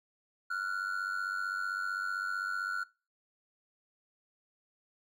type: ring-modulated tone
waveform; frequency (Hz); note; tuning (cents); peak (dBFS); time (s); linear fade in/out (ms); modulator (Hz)
triangle; 1426; F6; +36; -27; 0.5-2.84; 10; 47.8
effects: noise-tail reverb RT60 0.3 s tail -21 dB re dry